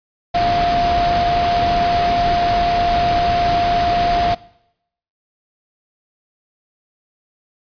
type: tone in noise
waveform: sine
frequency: 698.5 Hz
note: F5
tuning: in tune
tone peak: -14 dBFS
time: 0.34-4.35 s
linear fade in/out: 10 ms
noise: pink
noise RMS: -22 dBFS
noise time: 0.34-4.35 s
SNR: +5 dB
effects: noise-tail reverb RT60 0.8 s tail -21 dB re dry + resampled to 11025 Hz